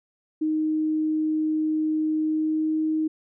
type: tone with pitch glide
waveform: sine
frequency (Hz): 311.1 to 313.3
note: D#4 to D#4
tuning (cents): 0 to +12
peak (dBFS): -21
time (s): 0.41-3.08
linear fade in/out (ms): 10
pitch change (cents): +12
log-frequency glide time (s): 2.19-2.78
effects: none